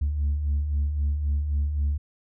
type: beating tone pair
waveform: sine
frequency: 69.3 / 73.1 Hz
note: C#2 / D2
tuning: 0 / -7 cents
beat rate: 3.8 Hz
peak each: -30 / -21 dBFS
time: 0.01-1.98 s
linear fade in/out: 10 ms
effects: tanh soft clip ceiling -19 dBFS